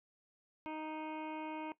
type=harmonic tone; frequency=311.1 Hz; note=D#4; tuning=in tune; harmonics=1 / 2 / 3 / 4 / 5 / 7 / 8 / 9 / 10; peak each=-43 / -49 / -44 / -58 / -59 / -54 / -55 / -61 / -66 dBFS; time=0.66-1.72 s; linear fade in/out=0 ms; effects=noise-tail reverb RT60 0.1 s tail -17 dB re dry